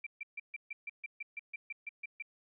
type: tone bursts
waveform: sine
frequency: 2349 Hz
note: D7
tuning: in tune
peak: -38 dBFS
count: 14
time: 0.04-2.224 s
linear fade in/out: 5 ms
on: 26 ms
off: 140 ms
effects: none